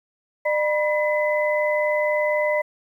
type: tone cluster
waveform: sine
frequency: 602 / 975 / 2019 Hz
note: D5 / B5 / B6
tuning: +43 / -23 / +38 cents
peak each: -20 / -28 / -25 dBFS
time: 0.45-2.62 s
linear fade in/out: 10 ms
effects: 9-bit